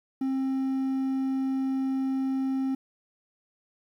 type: tone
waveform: triangle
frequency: 265.9 Hz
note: C4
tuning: 28 cents sharp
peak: -23 dBFS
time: 0.21-2.75 s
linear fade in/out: 5 ms
effects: 10-bit